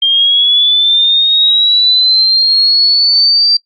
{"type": "linear sweep", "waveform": "sine", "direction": "up", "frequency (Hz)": [3186, 4699], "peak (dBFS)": -6, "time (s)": [0.02, 3.57], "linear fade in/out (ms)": 5, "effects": ["noise-tail reverb RT60 0.1 s tail -21 dB re dry", "Opus 48 kbps"]}